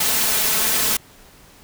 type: noise with comb filter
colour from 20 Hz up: white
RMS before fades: -19 dBFS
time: 0-0.97 s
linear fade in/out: 5 ms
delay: 4.6 ms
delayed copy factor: +0.5
effects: pink hiss -48 dBFS RMS until 1.63 s